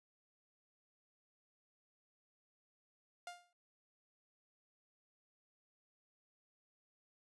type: tone with exponential decay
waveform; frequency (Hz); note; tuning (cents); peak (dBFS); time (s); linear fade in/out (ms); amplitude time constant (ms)
sawtooth; 704; F5; +14; -39; 3.27-3.53; 2; 55
effects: resampled to 24000 Hz